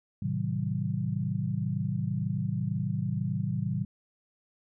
sine chord, A diminished seventh, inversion none, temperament just, 110 / 132 / 158.4 / 190.08 Hz, A2 / C3 / Eb3 / Gb3, 0 / +16 / +31 / +47 cents, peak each -33 dBFS, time 0.22-3.85 s, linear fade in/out 5 ms, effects none

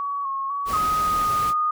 sine tone with vibrato, 1108.7 Hz, C#6, in tune, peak -24 dBFS, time 0-0.77 s, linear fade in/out 0 ms, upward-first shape square, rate 2 Hz, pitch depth 32 cents each way
pink noise, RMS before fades -33 dBFS, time 0.65-1.54 s, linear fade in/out 50 ms
sine tone with pitch glide, 1256 to 1230.9 Hz, D#6 to D#6, +16 to -19 cents, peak -19 dBFS, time 0.73-1.71 s, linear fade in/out 5 ms, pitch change -35 cents, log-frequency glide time 0.86-1.4 s
effects none

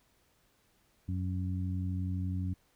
harmonic tone, 91.9 Hz, F#2, 11 cents flat, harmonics 1 / 2 / 3, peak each -32 / -38 / -42 dBFS, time 1.08-2.54 s, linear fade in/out 10 ms, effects pink hiss -70 dBFS RMS until 2.75 s

